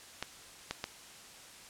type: clicks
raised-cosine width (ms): 0.2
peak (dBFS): -17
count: 3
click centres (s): 0.226 / 0.71 / 0.841
effects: white hiss -52 dBFS RMS until 1.69 s + low-pass 9000 Hz 12 dB/octave